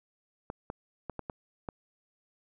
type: clicks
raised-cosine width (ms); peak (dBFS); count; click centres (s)
1; -22; 6; 0.501 / 0.701 / 1.097 / 1.193 / 1.298 / 1.688
effects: none